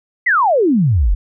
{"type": "exponential sweep", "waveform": "sine", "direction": "down", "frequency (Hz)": [2083, 39.56], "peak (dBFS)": -10, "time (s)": [0.26, 1.15], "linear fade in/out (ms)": 10, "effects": []}